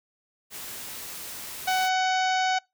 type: noise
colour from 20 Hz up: white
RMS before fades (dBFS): -38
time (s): 0.5-1.9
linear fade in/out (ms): 50
type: harmonic tone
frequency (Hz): 748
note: F#5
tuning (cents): +19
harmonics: 1 / 2 / 3 / 4 / 5 / 6 / 7 / 8 / 9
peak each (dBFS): -23 / -29 / -33 / -35 / -37 / -39 / -40 / -41 / -42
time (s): 1.67-2.59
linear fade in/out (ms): 10
effects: noise-tail reverb RT60 0.2 s tail -24 dB re dry